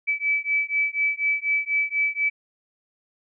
sine beating tone pair, 2300 / 2304.1 Hz, D7 / D7, -37 / -34 cents, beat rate 4.1 Hz, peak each -24 dBFS, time 0.07-2.3 s, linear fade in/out 20 ms, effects none

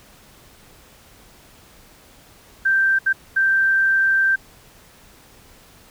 sine tone bursts at uneven times, 1568 Hz, G6, in tune, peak -14 dBFS, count 3, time 2.65-2.99 / 3.06-3.13 / 3.36-4.36 s, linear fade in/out 10 ms, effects pink hiss -49 dBFS RMS until 5.9 s

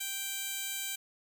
15% pulse tone with high-pass filter, 784 Hz, G5, in tune, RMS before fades -37 dBFS, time 0-0.96 s, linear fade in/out 10 ms, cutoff 4000 Hz, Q 0.5, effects 10-bit

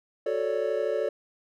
triangle chord, D major seventh, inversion first, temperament equal, 370 / 440 / 554.4 / 587.3 Hz, F#4 / A4 / C#5 / D5, 0 / 0 / 0 / 0 cents, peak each -32 / -27 / -28 / -29 dBFS, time 0.26-1.09 s, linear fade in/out 5 ms, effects none

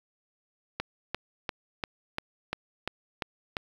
click train, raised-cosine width 0.3 ms, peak -14 dBFS, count 9, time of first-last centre 0.8-3.568 s, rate 2.89 Hz, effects 7-bit

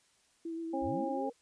sine tone with vibrato, 329.6 Hz, E4, in tune, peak -36 dBFS, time 0.45-1.09 s, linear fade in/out 5 ms, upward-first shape sine, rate 8.1 Hz, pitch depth 20 cents each way
harmonic tone, 270 Hz, C#4, 45 cents flat, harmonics 1 / 2 / 3, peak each -37 / -37 / -37 dBFS, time 0.73-1.3 s, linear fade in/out 10 ms
sine linear sweep, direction up, 41.2 to 493.9 Hz, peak -39 dBFS, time 0.81-1.33 s, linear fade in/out 50 ms
effects white hiss -69 dBFS RMS until 1.41 s + resampled to 22050 Hz

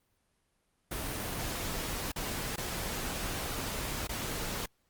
pink noise with dropouts, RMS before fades -36 dBFS, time 0.91-4.66 s, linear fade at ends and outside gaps 5 ms, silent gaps 2.119-2.16 / 2.561-2.578 / 4.072-4.091 s, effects pink hiss -75 dBFS RMS until 4.89 s + Opus 32 kbps

